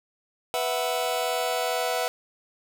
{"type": "chord", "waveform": "sawtooth", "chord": "B suspended fourth", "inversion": "none", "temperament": "just", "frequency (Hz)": [493.9, 658.5, 740.8], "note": ["B4", "E5", "F#5"], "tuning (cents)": [0, -2, 2], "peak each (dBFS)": -25, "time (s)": [0.54, 2.08], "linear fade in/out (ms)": 0, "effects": []}